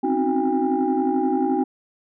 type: tone cluster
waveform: sine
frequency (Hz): 258.8 / 270.2 / 312.5 / 369 / 805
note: C4 / C#4 / D#4 / F#4 / G5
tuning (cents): -19 / -44 / +8 / -5 / +46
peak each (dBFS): -24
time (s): 0.03-1.64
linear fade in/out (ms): 10
effects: tanh soft clip ceiling -11 dBFS